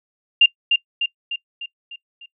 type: tone with echo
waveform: sine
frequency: 2794 Hz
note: F7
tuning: in tune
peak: -7 dBFS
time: 0.41-0.46 s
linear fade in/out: 5 ms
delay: 300 ms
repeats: 6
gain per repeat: -5 dB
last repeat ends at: 2.26 s
effects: noise-tail reverb RT60 0.1 s tail -23 dB re dry